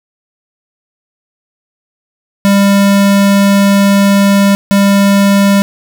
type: tone pair in turn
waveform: square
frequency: 199.1 / 199.1 Hz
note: G3 / G3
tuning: +27 / +27 cents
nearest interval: unison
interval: 0 cents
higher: neither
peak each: -6 dBFS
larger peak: neither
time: 2.45-4.55 / 4.71-5.62 s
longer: first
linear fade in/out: 0 ms
effects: 8-bit